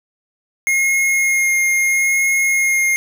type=tone with vibrato; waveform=square; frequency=2144 Hz; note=C7; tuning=42 cents sharp; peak=-14 dBFS; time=0.67-2.96 s; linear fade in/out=0 ms; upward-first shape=sine; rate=0.76 Hz; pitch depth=11 cents each way; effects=none